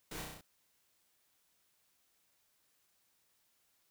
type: noise with echo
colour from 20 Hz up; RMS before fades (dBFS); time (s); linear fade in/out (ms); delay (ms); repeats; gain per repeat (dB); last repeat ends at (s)
pink; -45; 0.11-0.22; 5; 32; 6; -2; 0.412
effects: white hiss -75 dBFS RMS until 3.9 s